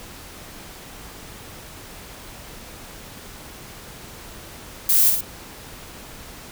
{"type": "noise with echo", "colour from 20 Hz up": "violet", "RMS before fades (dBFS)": -17, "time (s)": [4.89, 5.1], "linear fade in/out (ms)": 2, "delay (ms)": 54, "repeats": 2, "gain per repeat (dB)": -4, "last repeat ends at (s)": 5.208, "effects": ["pink hiss -40 dBFS RMS until 6.51 s"]}